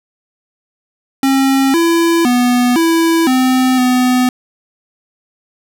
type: tone with pitch steps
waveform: square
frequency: 269.7 / 335.3 / 245.8 / 330.4 / 257.3 / 251.6 Hz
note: C#4 / E4 / B3 / E4 / C4 / B3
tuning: -47 / +30 / -8 / +4 / -29 / +32 cents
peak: -10 dBFS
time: 1.23-4.29 s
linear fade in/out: 2 ms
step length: 510 ms
effects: none